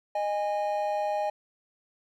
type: tone pair together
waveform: triangle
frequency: 616.1 / 821 Hz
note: D#5 / G#5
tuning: -17 / -20 cents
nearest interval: perfect fourth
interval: 497 cents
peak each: -27 dBFS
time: 0.15-1.3 s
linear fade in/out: 5 ms
effects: none